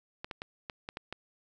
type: clicks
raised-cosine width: 0.3 ms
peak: -22 dBFS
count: 7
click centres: 0.245 / 0.312 / 0.419 / 0.698 / 0.889 / 0.971 / 1.126 s
effects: none